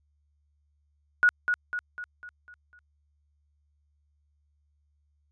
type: tone with echo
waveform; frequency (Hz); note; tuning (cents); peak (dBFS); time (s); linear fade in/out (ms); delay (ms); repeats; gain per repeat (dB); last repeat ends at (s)
sine; 1455; F#6; -29; -16; 1.23-1.29; 0; 250; 6; -6; 2.79
effects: added 73 Hz sine -67 dBFS peak until 5.31 s + resampled to 22050 Hz